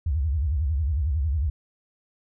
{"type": "tone with vibrato", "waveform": "sine", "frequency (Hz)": 73.42, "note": "D2", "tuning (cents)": 0, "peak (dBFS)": -21, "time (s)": [0.06, 1.5], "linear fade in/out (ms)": 5, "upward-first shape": "sine", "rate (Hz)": 11, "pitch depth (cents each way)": 250, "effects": []}